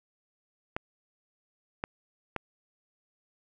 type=clicks; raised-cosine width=0.5 ms; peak=-16 dBFS; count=3; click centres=0.765 / 1.839 / 2.363 s; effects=none